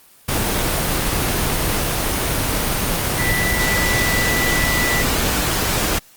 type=tone in noise; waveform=sine; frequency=1975.5 Hz; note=B6; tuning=in tune; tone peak=-20 dBFS; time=3.18-5.03 s; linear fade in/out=10 ms; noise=pink; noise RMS=-19 dBFS; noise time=0.28-5.99 s; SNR=-4 dB; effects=white hiss -49 dBFS RMS until 6.16 s + Opus 24 kbps